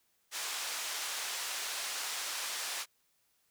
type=band-pass noise; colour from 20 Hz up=white; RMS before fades=-38 dBFS; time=0.31-2.86 s; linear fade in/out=50 ms; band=710 to 7500 Hz; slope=12 dB/octave; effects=white hiss -74 dBFS RMS until 3.5 s